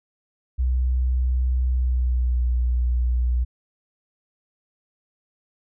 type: tone with pitch glide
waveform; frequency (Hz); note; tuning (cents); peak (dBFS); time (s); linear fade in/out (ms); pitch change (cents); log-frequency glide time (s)
sine; 63 to 60.96; B1 to B1; +35 to -22; -18; 0.58-3.45; 20; -57; 1.73-2.45
effects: none